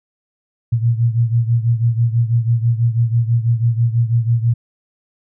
sine beating tone pair, 115.3 / 121.4 Hz, A#2 / B2, -19 / -29 cents, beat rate 6.1 Hz, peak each -14 / -18 dBFS, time 0.72-4.54 s, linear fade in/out 10 ms, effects none

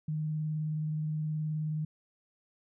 sine tone with vibrato, 154.2 Hz, D#3, 15 cents flat, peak -30 dBFS, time 0.08-1.85 s, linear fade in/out 5 ms, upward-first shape sine, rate 19 Hz, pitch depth 18 cents each way, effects none

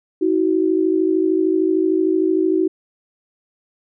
sine tone pair together, 320.7 / 373.9 Hz, E4 / F#4, -48 / +18 cents, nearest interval minor third, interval 266 cents, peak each -17 dBFS, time 0.21-2.68 s, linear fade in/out 10 ms, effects none

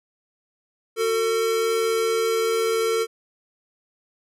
square tone pair together, 370 / 450.6 Hz, F#4 / A4, 0 / +41 cents, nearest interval minor third, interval 341 cents, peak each -30 / -21 dBFS, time 0.96-3.07 s, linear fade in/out 50 ms, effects resampled to 32000 Hz

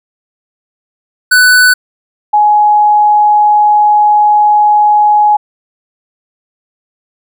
square / sine tone pair in turn, 1494 / 838.5 Hz, F#6 / G#5, +16 / +16 cents, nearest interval minor seventh, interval 1000 cents, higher first, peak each -4 dBFS, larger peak neither, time 1.31-1.74 / 2.33-5.37 s, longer second, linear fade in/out 10 ms, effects none

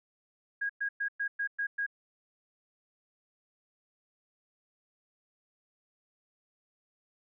sine tone bursts, 1638 Hz, G#6, 24 cents flat, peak -29 dBFS, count 7, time 0.61-1.865 s, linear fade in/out 10 ms, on 85 ms, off 110 ms, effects none

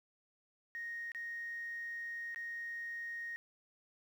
sine tone with dropouts, 1864.7 Hz, A#6, in tune, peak -39 dBFS, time 0.75-3.36 s, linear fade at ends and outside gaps 0 ms, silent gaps 1.118-1.148 / 2.346-2.36 s, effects tanh soft clip ceiling -35 dBFS + 11-bit

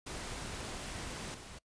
pink noise with level steps, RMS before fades -42 / -49 dBFS, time 0.06-1.59 s, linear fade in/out 10 ms, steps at 1.34 s, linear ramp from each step 5 ms, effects noise-tail reverb RT60 0.1 s tail -23 dB re dry + resampled to 22050 Hz

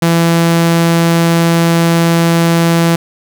sawtooth tone, 167.6 Hz, E3, 29 cents sharp, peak -4 dBFS, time 0.02-2.96 s, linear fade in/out 5 ms, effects none

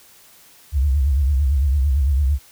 sine tone with vibrato, 69.3 Hz, C#2, in tune, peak -14 dBFS, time 0.72-2.39 s, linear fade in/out 50 ms, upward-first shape triangle, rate 8.9 Hz, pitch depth 180 cents each way, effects white hiss -49 dBFS RMS until 2.51 s

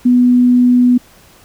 sine tone, 246.9 Hz, B3, in tune, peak -6 dBFS, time 0.05-0.98 s, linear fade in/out 10 ms, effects pink hiss -45 dBFS RMS until 1.44 s

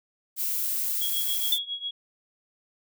violet noise, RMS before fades -28 dBFS, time 0.36-1.59 s, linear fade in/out 50 ms
sine tone with tremolo, 3322 Hz, G#7, in tune, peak -27 dBFS, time 1.01-1.91 s, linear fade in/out 5 ms, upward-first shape triangle, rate 7.3 Hz, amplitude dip 90%
sine tone with exponential decay, 3520 Hz, A7, in tune, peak -17 dBFS, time 1.52-1.67 s, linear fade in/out 5 ms, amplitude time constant 31 ms
effects none

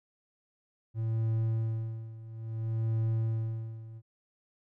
triangle tone with tremolo, 112.2 Hz, A2, 34 cents sharp, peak -24 dBFS, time 0.94-4.02 s, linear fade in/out 50 ms, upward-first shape sine, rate 0.59 Hz, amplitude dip 85%, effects none

